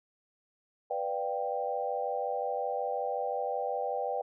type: chord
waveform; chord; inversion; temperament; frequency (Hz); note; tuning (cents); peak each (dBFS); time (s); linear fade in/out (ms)
sine; G dominant seventh; first; equal; 493.9 / 587.3 / 698.5 / 784; B4 / D5 / F5 / G5; 0 / 0 / 0 / 0; -35 / -36 / -38 / -34; 0.9-4.22; 10
effects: none